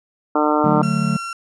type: harmonic tone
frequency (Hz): 150.7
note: D3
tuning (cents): +45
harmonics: 2 / 3 / 4 / 5 / 6 / 7 / 8 / 9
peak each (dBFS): -19 / -23 / -22 / -24 / -22 / -27 / -24 / -25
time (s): 0.35-0.82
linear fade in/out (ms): 5
type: chord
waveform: triangle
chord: D major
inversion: none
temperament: just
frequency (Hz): 146.83 / 183.54 / 220.2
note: D3 / F#3 / A3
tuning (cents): 0 / -14 / +2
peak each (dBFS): -19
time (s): 0.64-1.17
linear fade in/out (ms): 5
type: tone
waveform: 35% pulse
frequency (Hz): 1364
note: F6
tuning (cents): -41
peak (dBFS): -24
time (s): 0.83-1.33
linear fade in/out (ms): 2
effects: resampled to 22050 Hz